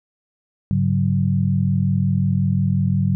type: tone cluster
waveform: sine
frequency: 101.7 / 141.8 / 187.4 Hz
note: G#2 / C#3 / F#3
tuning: -36 / +40 / +22 cents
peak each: -20 dBFS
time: 0.71-3.15 s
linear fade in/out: 0 ms
effects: none